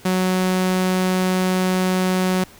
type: tone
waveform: sawtooth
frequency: 185 Hz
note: F#3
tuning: in tune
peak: -13 dBFS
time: 0.05-2.44 s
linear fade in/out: 5 ms
effects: pink hiss -46 dBFS RMS until 2.59 s